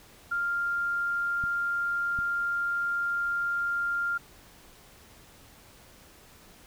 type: tone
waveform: sine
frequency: 1396.9 Hz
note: F6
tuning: in tune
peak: -26 dBFS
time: 0.31-4.18 s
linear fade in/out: 10 ms
type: clicks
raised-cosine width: 5 ms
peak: -27 dBFS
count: 2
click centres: 1.439 / 2.189 s
effects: pink hiss -54 dBFS RMS until 6.66 s

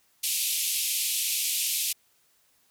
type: band-pass noise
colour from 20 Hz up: white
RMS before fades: -28 dBFS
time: 0.23-1.93 s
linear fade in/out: 10 ms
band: 2400 to 14000 Hz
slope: 48 dB/octave
effects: white hiss -66 dBFS RMS until 2.7 s

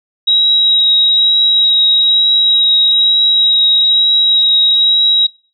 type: tone with vibrato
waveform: sine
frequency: 3829 Hz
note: A#7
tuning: 46 cents sharp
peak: -7 dBFS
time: 0.27-5.27 s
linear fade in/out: 10 ms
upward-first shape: triangle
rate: 1.1 Hz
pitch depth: 12 cents each way
effects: noise-tail reverb RT60 0.4 s tail -25 dB re dry

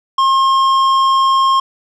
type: tone with tanh clipping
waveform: triangle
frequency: 1070 Hz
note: C6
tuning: 38 cents sharp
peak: -11 dBFS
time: 0.18-1.6 s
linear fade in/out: 5 ms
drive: 14 dB
effects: none

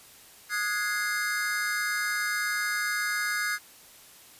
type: chord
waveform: square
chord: Ab dominant seventh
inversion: second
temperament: equal with one note detuned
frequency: 1244.5 / 1453.7 / 1661.2 / 2093 Hz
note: Eb6 / Gb6 / Ab6 / C7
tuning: 0 / -31 / 0 / 0 cents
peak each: -37 / -33 / -31 / -34 dBFS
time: 0.49-3.59 s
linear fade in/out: 50 ms
effects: white hiss -52 dBFS RMS until 4.39 s + resampled to 32000 Hz

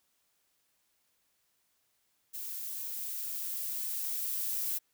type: noise with level ramp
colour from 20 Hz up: violet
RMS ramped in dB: -40 to -33 dBFS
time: 2.33-4.79 s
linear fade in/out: 20 ms
effects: white hiss -75 dBFS RMS until 4.93 s

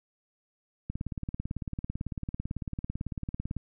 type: click train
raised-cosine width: 5 ms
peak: -21 dBFS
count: 49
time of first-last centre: 0.9-3.567 s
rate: 18 Hz
effects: none

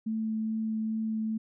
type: tone with vibrato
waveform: sine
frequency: 220 Hz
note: A3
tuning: in tune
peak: -28 dBFS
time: 0.06-1.38 s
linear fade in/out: 10 ms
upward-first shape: triangle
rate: 2.4 Hz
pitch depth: 9 cents each way
effects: none

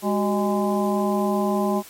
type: harmonic tone with a mistuned harmonic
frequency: 205.2 Hz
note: G#3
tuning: 21 cents flat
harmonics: 1 / 2 / 3 / 4 / 5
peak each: -22 / -25 / -27 / -28 / -29 dBFS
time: 0.02-1.83 s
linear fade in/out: 50 ms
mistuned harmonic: 2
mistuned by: -150 cents
effects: white hiss -44 dBFS RMS until 1.89 s + MP3 64 kbps

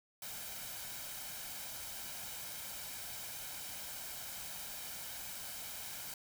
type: noise with comb filter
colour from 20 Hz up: white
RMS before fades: -45 dBFS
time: 0.22-6.14 s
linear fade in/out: 2 ms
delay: 1.3 ms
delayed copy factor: +0.5
effects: none

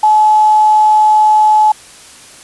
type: tone with quantisation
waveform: sine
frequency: 856 Hz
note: A5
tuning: 48 cents flat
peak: -5 dBFS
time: 0.03-1.72 s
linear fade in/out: 5 ms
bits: 5
effects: white hiss -37 dBFS RMS until 2.43 s + resampled to 24000 Hz

